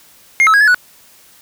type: tone with pitch steps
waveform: triangle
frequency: 2132 / 1299 / 1645 / 1713 / 1473 Hz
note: C7 / E6 / G#6 / A6 / F#6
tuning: +32 / -26 / -17 / -47 / -8 cents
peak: -5 dBFS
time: 0.4-0.745 s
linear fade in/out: 0 ms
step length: 69 ms
effects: white hiss -46 dBFS RMS until 1.41 s